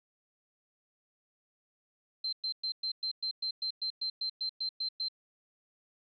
sine tone bursts, 4119 Hz, C8, 28 cents flat, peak -31 dBFS, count 15, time 2.24-5.085 s, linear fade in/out 5 ms, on 87 ms, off 110 ms, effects none

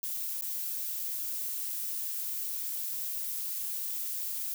violet noise with dropouts, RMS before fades -35 dBFS, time 0.03-4.54 s, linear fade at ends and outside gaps 1 ms, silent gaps 0.411-0.422 s, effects none

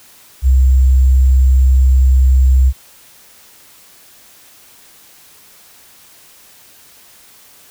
sine tone with sample-and-hold, 65.1 Hz, C2, 8 cents flat, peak -6 dBFS, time 0.42-2.73 s, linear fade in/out 50 ms, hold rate 7350 Hz, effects white hiss -44 dBFS RMS until 7.7 s

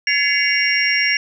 sine tone cluster, 1704 / 2048 / 2240 / 2791 / 5560 Hz, G#6 / C7 / C#7 / F7 / F8, +44 / -38 / +18 / -2 / -9 cents, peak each -22 / -20 / -20 / -23 / -21 dBFS, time 0.07-1.17 s, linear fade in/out 2 ms, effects none

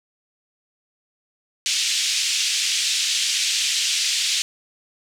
pink band-pass noise, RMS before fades -22 dBFS, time 1.66-4.42 s, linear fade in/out 0 ms, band 2700 to 7600 Hz, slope 24 dB/octave, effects none

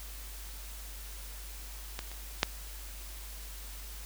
clicks, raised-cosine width 0.2 ms, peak -18 / -28 / -6 dBFS, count 3, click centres 1.991 / 2.116 / 2.431 s, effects added 50 Hz sine -43 dBFS peak until 4.05 s + white hiss -48 dBFS RMS until 4.05 s

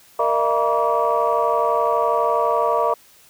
sine tone cluster, 464.5 / 605 / 677 / 956 / 1150 Hz, A#4 / D#5 / E5 / A#5 / D6, -6 / -49 / +46 / +43 / -37 cents, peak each -22 dBFS, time 0.19-2.94 s, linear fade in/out 5 ms, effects tanh soft clip ceiling -7 dBFS + white hiss -51 dBFS RMS until 3.29 s

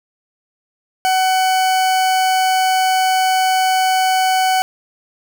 40% pulse tone, 750 Hz, F#5, 23 cents sharp, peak -12 dBFS, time 1.05-4.62 s, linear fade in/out 0 ms, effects none

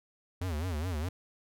square tone with vibrato, 83 Hz, E2, 12 cents sharp, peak -32 dBFS, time 0.41-1.09 s, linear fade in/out 5 ms, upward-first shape sine, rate 4.8 Hz, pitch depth 210 cents each way, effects none

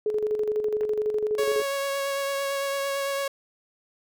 sine tone with tremolo, 425.6 Hz, G#4, 42 cents sharp, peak -21 dBFS, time 0.06-1.62 s, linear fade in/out 2 ms, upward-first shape square, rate 12 Hz, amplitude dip 50%
clicks, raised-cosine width 0.5 ms, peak -29 dBFS, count 2, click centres 0.809 / 0.834 s
sawtooth tone with vibrato, 554.4 Hz, C#5, in tune, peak -22 dBFS, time 1.38-3.28 s, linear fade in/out 5 ms, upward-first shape triangle, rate 8.9 Hz, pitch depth 16 cents each way
effects none

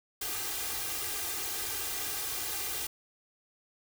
white noise with comb filter, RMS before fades -35 dBFS, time 0.21-2.87 s, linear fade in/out 5 ms, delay 2.5 ms, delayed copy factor +0.9, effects none

